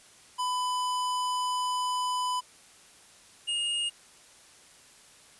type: tone pair in turn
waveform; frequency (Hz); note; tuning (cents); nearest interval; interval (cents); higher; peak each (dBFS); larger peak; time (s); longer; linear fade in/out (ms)
square; 1000 / 2848; B5 / F7; +21 / +33; octave + tritone; 1812; second; -28; neither; 0.38-2.41 / 3.47-3.9; first; 20
effects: white hiss -55 dBFS RMS until 5.39 s + resampled to 24000 Hz